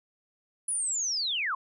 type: linear sweep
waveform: sine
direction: down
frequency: 10100 to 987.8 Hz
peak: -27 dBFS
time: 0.68-1.55 s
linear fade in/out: 5 ms
effects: none